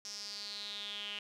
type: tone with band-pass filter sweep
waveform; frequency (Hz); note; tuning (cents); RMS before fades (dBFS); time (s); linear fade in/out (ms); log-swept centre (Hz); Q
sawtooth; 205.4; G#3; -19; -43; 0.05-1.19; 0; 5600 to 2900; 6.8
effects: none